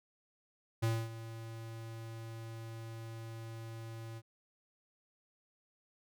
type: tone with ADSR envelope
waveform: square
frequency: 113.5 Hz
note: A#2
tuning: 46 cents flat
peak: -29 dBFS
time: 0.82-4.22 s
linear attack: 16 ms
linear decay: 250 ms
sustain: -15 dB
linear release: 48 ms
effects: none